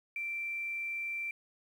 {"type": "tone with quantisation", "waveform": "sine", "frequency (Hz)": 2349, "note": "D7", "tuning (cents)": 0, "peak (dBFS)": -34, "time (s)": [0.16, 1.31], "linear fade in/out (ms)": 2, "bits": 10, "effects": []}